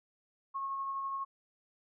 sine tone with tremolo, 1090 Hz, C#6, 29 cents flat, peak -33 dBFS, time 0.54-1.25 s, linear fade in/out 20 ms, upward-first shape sine, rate 12 Hz, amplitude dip 25%, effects none

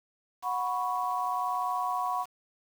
sine chord, F# suspended fourth, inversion none, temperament equal with one note detuned, 732.3 / 987.8 / 1108.7 Hz, F#5 / B5 / C#6, -18 / 0 / 0 cents, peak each -32 dBFS, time 0.42-2.26 s, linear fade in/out 50 ms, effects 8-bit

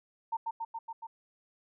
sine tone with echo, 911 Hz, A#5, 40 cents flat, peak -29 dBFS, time 0.32-0.37 s, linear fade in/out 10 ms, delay 140 ms, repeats 5, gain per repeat -2 dB, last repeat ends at 1.07 s, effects none

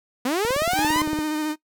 sawtooth linear sweep, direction up, 235.2 to 1046.5 Hz, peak -17 dBFS, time 0.25-1.02 s, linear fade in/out 5 ms
click train, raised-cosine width 2 ms, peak -17 dBFS, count 14, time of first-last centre 0.45-1.189 s, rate 17.6 Hz
white noise with exponential decay, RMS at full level -34 dBFS, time 0.71-1.45 s, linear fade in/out 0 ms, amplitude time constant 160 ms
45% pulse tone with vibrato, 306.3 Hz, D#4, 27 cents flat, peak -23 dBFS, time 0.74-1.56 s, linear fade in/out 50 ms, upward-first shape sine, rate 14 Hz, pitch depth 24 cents each way
effects noise-tail reverb RT60 0.1 s tail -20 dB re dry

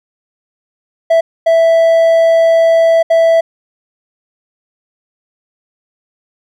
triangle tone bursts at uneven times, 659.3 Hz, E5, in tune, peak -4 dBFS, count 3, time 1.1-1.21 / 1.46-3.03 / 3.1-3.41 s, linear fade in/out 10 ms, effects none

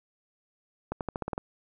accelerating click train, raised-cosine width 1 ms, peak -17 dBFS, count 8, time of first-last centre 0.92-1.379 s, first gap 88 ms, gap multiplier 0.9, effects none

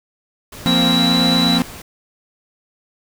pink noise, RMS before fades -35 dBFS, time 0.52-1.82 s, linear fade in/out 5 ms
sine tone with pitch glide, 3905 to 3941 Hz, B7 to B7, -20 to -4 cents, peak -16 dBFS, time 0.66-1.59 s, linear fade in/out 20 ms, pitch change +16 cents, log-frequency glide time 0.86-1.15 s
45% pulse chord, F suspended fourth, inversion none, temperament equal with one note detuned, 173.71 / 233.1 / 261.6 Hz, F3 / Bb3 / C4, -9 / 0 / 0 cents, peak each -19 dBFS, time 0.66-1.62 s, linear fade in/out 0 ms
effects none

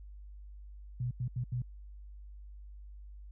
sine tone bursts at uneven times, 123.47 Hz, B2, in tune, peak -31 dBFS, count 4, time 1-1.11 / 1.2-1.28 / 1.36-1.44 / 1.52-1.62 s, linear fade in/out 5 ms, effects added 50 Hz sine -46 dBFS peak until 3.31 s

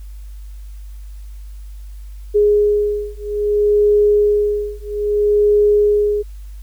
sine beating tone pair, 415.3 / 415.91 Hz, G#4 / G#4, 0 / +3 cents, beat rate 0.61 Hz, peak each -15 dBFS, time 2.34-6.23 s, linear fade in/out 20 ms, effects added 50 Hz sine -30 dBFS peak until 6.62 s + white hiss -54 dBFS RMS until 6.62 s

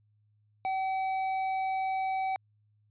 sine tone with tanh clipping, 763 Hz, G5, 47 cents flat, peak -30 dBFS, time 0.65-2.36 s, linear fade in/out 0 ms, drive 11 dB, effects added 105 Hz sine -65 dBFS peak until 2.9 s + resampled to 8000 Hz

